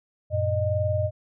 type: tone cluster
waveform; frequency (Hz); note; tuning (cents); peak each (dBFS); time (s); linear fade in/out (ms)
sine; 94.3 / 115.7 / 614; F#2 / A#2 / D#5; +33 / -13 / -23; -25 / -29 / -25; 0.3-1.11; 50
effects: none